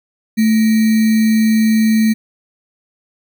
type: tone with sample-and-hold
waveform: sine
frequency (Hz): 220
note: A3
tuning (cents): 0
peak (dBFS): -9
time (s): 0.37-2.14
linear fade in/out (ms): 20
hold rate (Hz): 2100
effects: none